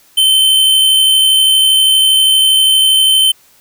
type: tone with amplitude modulation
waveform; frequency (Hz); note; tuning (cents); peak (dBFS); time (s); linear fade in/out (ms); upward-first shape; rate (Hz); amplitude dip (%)
square; 3084; G7; -29; -6; 0.17-3.32; 10; sine; 72.5; 30
effects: white hiss -48 dBFS RMS until 3.6 s